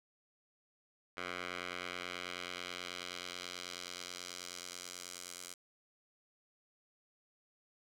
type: tone with band-pass filter sweep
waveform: 10% pulse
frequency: 89.3 Hz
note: F2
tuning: 39 cents sharp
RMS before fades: -45 dBFS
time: 1.17-5.54 s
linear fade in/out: 5 ms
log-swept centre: 1900 to 7900 Hz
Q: 1.1
effects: none